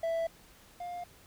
triangle tone pair in turn, 661 / 705.5 Hz, E5 / F5, +5 / +17 cents, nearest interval minor second, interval 112 cents, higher second, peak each -27 / -35 dBFS, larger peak first, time 0.03-0.27 / 0.8-1.04 s, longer neither, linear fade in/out 5 ms, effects pink hiss -58 dBFS RMS until 1.26 s

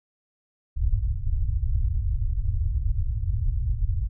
pink low-pass noise, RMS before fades -24 dBFS, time 0.76-4.09 s, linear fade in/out 20 ms, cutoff 110 Hz, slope 48 dB/octave, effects none

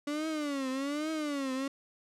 35% pulse tone with vibrato, 287.3 Hz, D4, 38 cents flat, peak -30 dBFS, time 0.07-1.68 s, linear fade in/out 5 ms, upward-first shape triangle, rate 1.2 Hz, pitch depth 190 cents each way, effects low-pass 9000 Hz 12 dB/octave

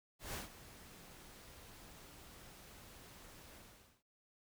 pink noise with ADSR envelope, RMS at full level -42 dBFS, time 0.19-4.03 s, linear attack 150 ms, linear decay 140 ms, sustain -15 dB, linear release 480 ms, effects none

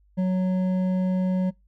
sine tone with hard clipping, 185 Hz, F#3, in tune, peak -22 dBFS, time 0.17-1.51 s, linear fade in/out 20 ms, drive 7 dB, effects noise-tail reverb RT60 0.2 s tail -25 dB re dry + added 50 Hz sine -57 dBFS peak until 1.67 s

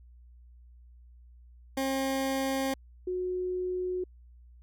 20% pulse / sine tone pair in turn, 268.2 / 365.1 Hz, C4 / F#4, +43 / -23 cents, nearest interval perfect fourth, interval 534 cents, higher second, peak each -23 / -29 dBFS, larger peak first, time 1.77-2.74 / 3.07-4.04 s, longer neither, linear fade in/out 5 ms, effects added 60 Hz sine -51 dBFS peak until 4.62 s

